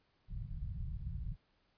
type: low-pass noise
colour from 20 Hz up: pink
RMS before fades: -41 dBFS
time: 0.28-1.37 s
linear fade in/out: 50 ms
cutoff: 160 Hz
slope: 48 dB/octave
effects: pink hiss -75 dBFS RMS until 1.77 s + resampled to 11025 Hz